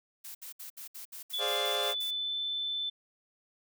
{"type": "noise bursts", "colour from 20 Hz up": "blue", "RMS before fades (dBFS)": -44, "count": 11, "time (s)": [0.24, 2.11], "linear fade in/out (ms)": 10, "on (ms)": 110, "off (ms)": 66}
{"type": "tone with pitch glide", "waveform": "sine", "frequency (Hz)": [3445, 3523], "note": ["A7", "A7"], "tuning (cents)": [-37, 1], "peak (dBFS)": -31, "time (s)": [1.33, 2.9], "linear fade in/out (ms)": 10, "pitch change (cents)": 38, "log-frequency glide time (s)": [1.47, 2.35]}
{"type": "chord", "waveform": "sawtooth", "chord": "D half-diminished seventh", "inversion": "second", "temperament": "equal", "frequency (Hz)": [415.3, 523.3, 587.3, 698.5], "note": ["Ab4", "C5", "D5", "F5"], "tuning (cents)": [0, 0, 0, 0], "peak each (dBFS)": -33, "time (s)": [1.38, 1.95], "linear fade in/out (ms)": 50}
{"effects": []}